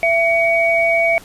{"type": "tone pair together", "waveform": "sine", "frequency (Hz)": [669.8, 2253], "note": ["E5", "C#7"], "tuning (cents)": [27, 28], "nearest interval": "octave + major sixth", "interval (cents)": 2101, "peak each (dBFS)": -15, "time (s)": [0.03, 1.18], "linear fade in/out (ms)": 0, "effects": ["pink hiss -41 dBFS RMS until 1.24 s", "resampled to 32000 Hz"]}